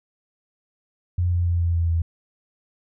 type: tone with pitch steps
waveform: sine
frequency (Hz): 88.4 / 87.33 / 86.28 / 85.24 / 84.21 / 83.2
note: F2 / F2 / F2 / F2 / E2 / E2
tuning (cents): +22 / 0 / -20 / -41 / +37 / +17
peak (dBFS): -18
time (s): 1.18-2.02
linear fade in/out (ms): 5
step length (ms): 140
effects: none